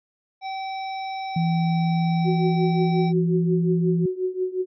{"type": "harmonic tone", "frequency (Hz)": 769, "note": "G5", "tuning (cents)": -33, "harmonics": [1, 3, 5, 7], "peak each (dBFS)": [-28, -38, -42, -45], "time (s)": [0.41, 3.13], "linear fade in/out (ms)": 50}
{"type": "tone with pitch glide", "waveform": "sine", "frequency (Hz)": [166.3, 169.4], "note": ["E3", "E3"], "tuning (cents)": [16, 48], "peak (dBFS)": -19, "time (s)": [1.36, 4.06], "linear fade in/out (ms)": 5, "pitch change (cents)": 32, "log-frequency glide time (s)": [1.76, 3.54]}
{"type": "tone with tremolo", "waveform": "sine", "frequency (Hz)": 370, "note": "F#4", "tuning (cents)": 0, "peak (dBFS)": -19, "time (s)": [2.24, 4.66], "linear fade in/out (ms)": 50, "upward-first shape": "triangle", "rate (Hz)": 5.6, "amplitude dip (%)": 90}
{"effects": []}